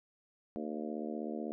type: harmonic tone with a mistuned harmonic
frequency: 76 Hz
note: D#2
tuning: 40 cents flat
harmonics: 3 / 4 / 5 / 6 / 7 / 8 / 9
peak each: -40 / -42 / -44 / -46 / -47 / -48 / -49 dBFS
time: 0.56-1.52 s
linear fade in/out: 0 ms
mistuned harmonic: 9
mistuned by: +19 cents
effects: none